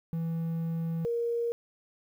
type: tone pair in turn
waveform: triangle / sine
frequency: 164.81 / 469.5 Hz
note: E3 / A#4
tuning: 0 / +12 cents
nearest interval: octave + tritone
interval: 1812 cents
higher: second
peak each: -27 dBFS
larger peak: neither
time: 0.13-1.05 / 1.05-1.52 s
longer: first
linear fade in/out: 0 ms
effects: 10-bit